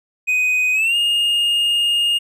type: tone with pitch glide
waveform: triangle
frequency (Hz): 2500 to 2839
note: D#7 to F7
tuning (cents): +8 to +28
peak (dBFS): -13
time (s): 0.27-2.19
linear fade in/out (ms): 20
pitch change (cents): +220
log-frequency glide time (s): 0.73-0.96
effects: none